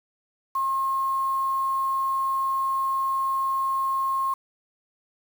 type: tone with quantisation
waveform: sine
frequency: 1073 Hz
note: C6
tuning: 43 cents sharp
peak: -22 dBFS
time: 0.55-4.34 s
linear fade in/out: 5 ms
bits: 7
effects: none